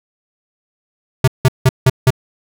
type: tone bursts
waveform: square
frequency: 130 Hz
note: C3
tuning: 11 cents flat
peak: -7 dBFS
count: 5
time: 1.24-2.105 s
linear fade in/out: 5 ms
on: 37 ms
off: 170 ms
effects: none